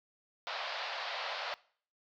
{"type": "band-pass noise", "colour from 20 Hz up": "pink", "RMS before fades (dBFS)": -39, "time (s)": [0.47, 1.54], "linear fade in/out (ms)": 0, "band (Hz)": [560, 4800], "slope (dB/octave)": 48, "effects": ["noise-tail reverb RT60 0.5 s tail -21 dB re dry"]}